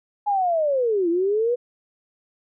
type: linear two-way sweep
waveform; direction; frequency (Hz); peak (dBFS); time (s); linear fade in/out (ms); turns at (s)
sine; down then up; 841 to 329.6 to 497.3; -18; 0.26-1.56; 20; 1.09
effects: none